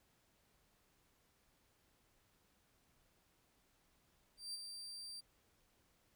35% pulse tone with ADSR envelope, 4699 Hz, D8, in tune, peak -40 dBFS, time 4.37-5.21 s, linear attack 170 ms, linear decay 23 ms, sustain -6 dB, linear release 15 ms, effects pink hiss -75 dBFS RMS until 6.15 s

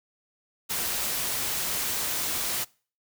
white noise, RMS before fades -29 dBFS, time 0.69-2.65 s, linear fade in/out 20 ms, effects noise-tail reverb RT60 0.4 s tail -24 dB re dry

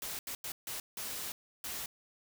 white noise bursts at uneven times, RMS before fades -40 dBFS, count 6, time 0.02-0.19 / 0.27-0.35 / 0.44-0.52 / 0.67-0.8 / 0.97-1.32 / 1.64-1.86 s, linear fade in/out 2 ms, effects none

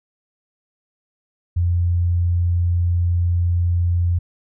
sine tone, 87.1 Hz, F2, 4 cents flat, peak -15 dBFS, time 1.56-4.19 s, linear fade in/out 10 ms, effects none

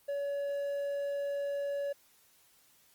triangle tone, 566 Hz, C#5, 36 cents sharp, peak -30 dBFS, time 0.08-1.93 s, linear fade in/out 10 ms, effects white hiss -65 dBFS RMS until 2.94 s + Opus 24 kbps

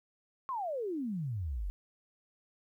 sine exponential sweep, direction down, 1108.7 to 42.62 Hz, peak -33 dBFS, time 0.49-1.7 s, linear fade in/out 0 ms, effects 12-bit

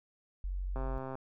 sine tone, 46.25 Hz, F#1, in tune, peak -33 dBFS, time 0.44-0.98 s, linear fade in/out 0 ms
click train, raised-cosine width 1 ms, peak -27 dBFS, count 53, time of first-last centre 0.76-1.154 s, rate 132 Hz
effects none

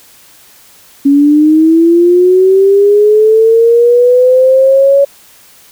sine linear sweep, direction up, 277.2 to 562 Hz, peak -3 dBFS, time 1.05-5.05 s, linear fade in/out 10 ms, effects white hiss -41 dBFS RMS until 5.71 s

